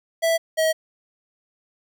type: tone pair in turn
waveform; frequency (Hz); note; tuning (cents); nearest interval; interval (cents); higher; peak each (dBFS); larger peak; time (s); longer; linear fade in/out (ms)
square; 659 / 637.7; E5 / D#5; -1 / +42; minor second; 57; first; -18; neither; 0.22-0.38 / 0.57-0.73; neither; 20
effects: none